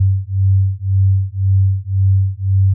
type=beating tone pair; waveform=sine; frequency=95.5 / 97.4 Hz; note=G2 / G2; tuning=-45 / -11 cents; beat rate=1.9 Hz; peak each=-14 dBFS; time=0-2.74 s; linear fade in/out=10 ms; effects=none